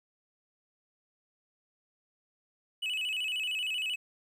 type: tone with vibrato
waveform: triangle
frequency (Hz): 2760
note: F7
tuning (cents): -21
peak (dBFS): -29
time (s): 2.82-3.96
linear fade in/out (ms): 10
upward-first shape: square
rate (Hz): 13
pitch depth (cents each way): 120
effects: 11-bit